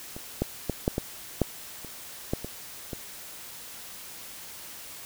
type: clicks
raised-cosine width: 2 ms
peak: -25 / -11 / -13 / -9 / -13 / -8 / -28 / -12 / -21 / -20 dBFS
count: 10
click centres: 0.165 / 0.42 / 0.697 / 0.879 / 0.981 / 1.417 / 1.847 / 2.335 / 2.446 / 2.932 s
effects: white hiss -43 dBFS RMS until 5.05 s